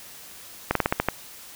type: slowing click train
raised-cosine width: 0.5 ms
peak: -5 dBFS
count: 7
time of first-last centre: 0.71-1.086 s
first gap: 43 ms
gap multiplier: 1.15
effects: white hiss -44 dBFS RMS until 1.55 s